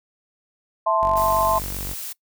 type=chord; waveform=sine; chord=A minor; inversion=second; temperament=equal; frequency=659.3 / 880 / 1046.5 Hz; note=E5 / A5 / C6; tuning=0 / 0 / 0 cents; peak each=-21 / -23 / -20 dBFS; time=0.86-1.59 s; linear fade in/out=10 ms
type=tone; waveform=sawtooth; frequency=47.57 Hz; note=F#1; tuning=49 cents sharp; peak=-26 dBFS; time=1.02-1.94 s; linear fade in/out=10 ms
type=noise; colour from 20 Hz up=blue; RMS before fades=-32 dBFS; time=1.16-2.13 s; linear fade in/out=10 ms
effects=noise-tail reverb RT60 0.1 s tail -22 dB re dry